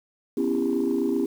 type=chord; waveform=sine; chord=C# half-diminished seventh; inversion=third; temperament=just; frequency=249.5 / 277.2 / 332.6 / 399.1 Hz; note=B3 / C#4 / E4 / G4; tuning=+18 / 0 / +16 / +31 cents; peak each=-26 dBFS; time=0.37-1.26 s; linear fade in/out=5 ms; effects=tanh soft clip ceiling -15 dBFS + 8-bit

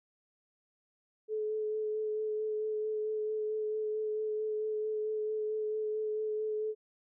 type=tone with vibrato; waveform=sine; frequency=430 Hz; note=A4; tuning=40 cents flat; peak=-31 dBFS; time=1.28-6.75 s; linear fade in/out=50 ms; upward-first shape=sine; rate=4.5 Hz; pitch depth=14 cents each way; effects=none

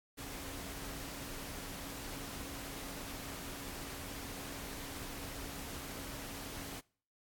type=tone in noise; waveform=sine; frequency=277.2 Hz; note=C#4; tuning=in tune; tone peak=-51 dBFS; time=0.17-6.81 s; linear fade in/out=20 ms; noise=pink; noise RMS=-45 dBFS; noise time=0.17-6.81 s; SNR=-9 dB; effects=noise-tail reverb RT60 0.5 s tail -25 dB re dry + AAC 64 kbps

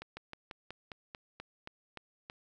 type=slowing click train; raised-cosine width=0.3 ms; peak=-27 dBFS; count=11; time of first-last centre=0.02-2.299 s; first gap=150 ms; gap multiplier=1.09; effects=none

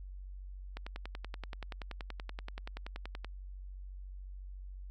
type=click train; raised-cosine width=0.3 ms; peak=-26 dBFS; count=27; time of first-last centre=0.77-3.246 s; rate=10.5 Hz; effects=added 47 Hz sine -43 dBFS peak until 4.9 s

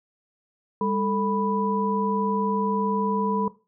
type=tone cluster; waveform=sine; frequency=200.9 / 442.2 / 987 Hz; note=G3 / A4 / B5; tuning=+43 / +9 / -1 cents; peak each=-26 dBFS; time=0.81-3.48 s; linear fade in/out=2 ms; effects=noise-tail reverb RT60 0.3 s tail -17 dB re dry

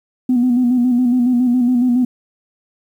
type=tone with vibrato; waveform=sine; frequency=246.9 Hz; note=B3; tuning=in tune; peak=-10 dBFS; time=0.29-2.05 s; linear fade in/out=5 ms; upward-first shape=square; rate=7.2 Hz; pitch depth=44 cents each way; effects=tanh soft clip ceiling -7 dBFS + 8-bit

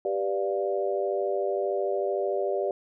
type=chord; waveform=sine; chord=G dominant seventh; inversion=none; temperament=equal with one note detuned; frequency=392 / 493.9 / 587.3 / 700.5 Hz; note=G4 / B4 / D5 / F5; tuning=0 / 0 / 0 / +5 cents; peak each=-28 / -33 / -29 / -34 dBFS; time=0.05-2.71 s; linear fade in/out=2 ms; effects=none

